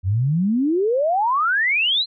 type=exponential sweep; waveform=sine; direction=up; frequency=87.7 to 4226 Hz; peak=-16 dBFS; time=0.03-2.06 s; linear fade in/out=50 ms; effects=none